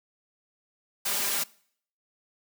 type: noise with comb filter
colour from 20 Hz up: white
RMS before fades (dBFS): -28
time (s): 1.05-1.44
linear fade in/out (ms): 10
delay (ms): 5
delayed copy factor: +0.8
effects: noise-tail reverb RT60 0.6 s tail -23 dB re dry + high-pass 200 Hz 12 dB/octave